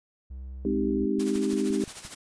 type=tone; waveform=triangle; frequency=65 Hz; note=C2; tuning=11 cents flat; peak=-34 dBFS; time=0.3-1.06 s; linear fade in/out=10 ms
type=chord; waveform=sine; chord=Ab major seventh; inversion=none; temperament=equal; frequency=207.7 / 261.6 / 311.1 / 392 Hz; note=Ab3 / C4 / Eb4 / G4; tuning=0 / 0 / 0 / 0 cents; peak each=-29 dBFS; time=0.65-1.84 s; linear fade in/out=2 ms
type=click train; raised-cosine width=5 ms; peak=-34 dBFS; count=8; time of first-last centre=0.84-2.051 s; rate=5.78 Hz
type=noise with tremolo; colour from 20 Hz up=white; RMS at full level=-38 dBFS; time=1.19-2.15 s; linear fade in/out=10 ms; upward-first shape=sine; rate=13 Hz; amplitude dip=65%
effects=resampled to 22050 Hz